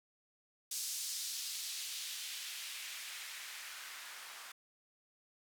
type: noise with band-pass filter sweep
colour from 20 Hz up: blue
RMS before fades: -44 dBFS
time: 0.71-4.52 s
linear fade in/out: 5 ms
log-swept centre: 5900 to 1200 Hz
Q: 1.2
effects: none